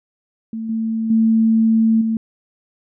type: tone with level steps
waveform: sine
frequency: 223.6 Hz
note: A3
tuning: 28 cents sharp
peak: -23 / -18 / -11 / -16 dBFS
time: 0.53-2.17 s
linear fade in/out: 2 ms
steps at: 0.69 / 1.1 / 2.01 s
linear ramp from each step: 5 ms
effects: none